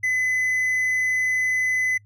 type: tone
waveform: triangle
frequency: 2017 Hz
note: B6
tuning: 36 cents sharp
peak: -18 dBFS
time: 0.03-1.98 s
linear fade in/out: 10 ms
effects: noise-tail reverb RT60 0.1 s tail -26 dB re dry + added 103 Hz sine -50 dBFS peak until 2.05 s